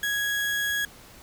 35% pulse tone, 1661.2 Hz, G#6, in tune, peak -23 dBFS, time 0.03-0.85 s, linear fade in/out 2 ms, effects pink hiss -49 dBFS RMS until 1.22 s

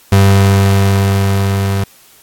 35% pulse tone with level ramp, 98.1 Hz, G2, 2 cents sharp, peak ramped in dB -3 to -11 dBFS, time 0.12-1.84 s, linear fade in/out 5 ms, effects white hiss -45 dBFS RMS until 2.22 s + AAC 64 kbps

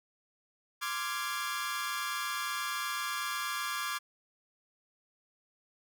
sawtooth chord, D half-diminished seventh, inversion third, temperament equal with one note detuned, 1046.5 / 1174.7 / 1388.1 / 1661.2 Hz, C6 / D6 / F6 / Ab6, 0 / 0 / -11 / 0 cents, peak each -37 / -33 / -37 / -35 dBFS, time 0.81-3.99 s, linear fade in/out 20 ms, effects none

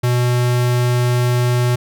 square tone, 122.8 Hz, B2, 9 cents flat, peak -14 dBFS, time 0.03-1.76 s, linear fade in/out 10 ms, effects none

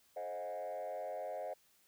sine tone with frequency modulation, 622.3 Hz, D#5, in tune, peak -37 dBFS, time 0.16-1.54 s, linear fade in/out 10 ms, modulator 93.6 Hz, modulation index 1.3, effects tanh soft clip ceiling -37 dBFS + white hiss -70 dBFS RMS until 1.87 s

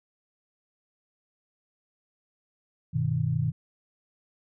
sine chord, G augmented, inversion none, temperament equal, 98 / 123.47 / 155.56 Hz, G2 / B2 / D#3, 0 / 0 / 0 cents, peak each -32 / -27 / -27 dBFS, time 2.93-3.52 s, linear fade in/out 20 ms, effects none

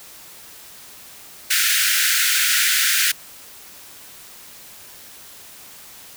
pink high-pass noise, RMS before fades -18 dBFS, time 1.5-3.12 s, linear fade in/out 10 ms, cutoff 1400 Hz, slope 96 dB/octave, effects white hiss -42 dBFS RMS until 6.16 s

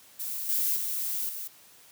violet noise with level steps, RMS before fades -34 / -27 / -31 / -37 dBFS, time 0.19-1.48 s, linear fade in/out 10 ms, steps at 0.49 / 0.76 / 1.29 s, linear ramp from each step 2 ms, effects white hiss -55 dBFS RMS until 1.91 s + high-pass 80 Hz 12 dB/octave

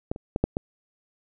clicks, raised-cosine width 2 ms, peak -13 / -24 / -11 / -7 / -12 dBFS, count 5, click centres 0.115 / 0.161 / 0.361 / 0.44 / 0.569 s, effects none

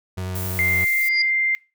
35% pulse tone with vibrato, 92.5 Hz, F#2, in tune, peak -24 dBFS, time 0.17-0.85 s, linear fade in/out 10 ms, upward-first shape sine, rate 11 Hz, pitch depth 13 cents each way
violet noise, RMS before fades -31 dBFS, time 0.35-1.09 s, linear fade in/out 5 ms
sine tone, 2093 Hz, C7, in tune, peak -17 dBFS, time 0.59-1.55 s, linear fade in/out 0 ms
sine tone with exponential growth, 4855 Hz, D#8, 43 cents flat, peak -17 dBFS, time 0.97-1.22 s, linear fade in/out 5 ms, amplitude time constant 54 ms
effects noise-tail reverb RT60 0.3 s tail -24 dB re dry

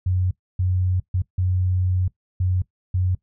sine tone bursts at uneven times, 91.7 Hz, F#2, 15 cents flat, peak -18 dBFS, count 6, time 0.06-0.31 / 0.59-1 / 1.14-1.22 / 1.38-2.08 / 2.4-2.62 / 2.94-3.15 s, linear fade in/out 5 ms, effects noise-tail reverb RT60 0.1 s tail -18 dB re dry

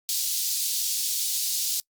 pink high-pass noise, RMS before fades -27 dBFS, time 0.09-1.8 s, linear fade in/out 0 ms, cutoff 4100 Hz, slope 24 dB/octave, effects noise-tail reverb RT60 0.1 s tail -26 dB re dry + Opus 48 kbps

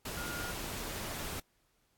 sine tone in noise, 1421 Hz, F6, 30 cents sharp, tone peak -41 dBFS, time 0.17-0.52 s, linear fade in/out 5 ms, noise pink, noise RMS -40 dBFS, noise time 0.05-1.4 s, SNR -4 dB, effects pink hiss -74 dBFS RMS until 1.97 s + AAC 64 kbps

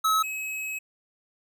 square tone pair in turn, 1289 / 2560 Hz, E6 / D#7, -39 / +49 cents, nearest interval octave, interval 1188 cents, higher second, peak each -21 / -31 dBFS, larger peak first, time 0.04-0.23 / 0.23-0.79 s, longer second, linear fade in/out 10 ms, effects none

